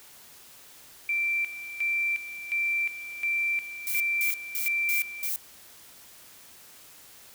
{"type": "tone with tremolo", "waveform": "sine", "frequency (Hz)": 2349, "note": "D7", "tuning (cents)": 0, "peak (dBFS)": -24, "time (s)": [1.09, 5.29], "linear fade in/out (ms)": 2, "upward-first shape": "square", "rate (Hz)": 1.4, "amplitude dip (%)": 75}
{"type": "noise bursts", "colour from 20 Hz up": "violet", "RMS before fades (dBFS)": -30, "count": 5, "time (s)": [3.87, 5.36], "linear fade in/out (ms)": 0, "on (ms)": 130, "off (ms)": 210}
{"effects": ["white hiss -51 dBFS RMS until 7.34 s"]}